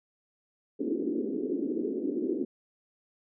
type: band-pass noise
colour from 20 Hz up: pink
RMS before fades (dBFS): -31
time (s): 0.79-2.45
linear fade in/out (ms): 10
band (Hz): 240 to 420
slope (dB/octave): 48
effects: none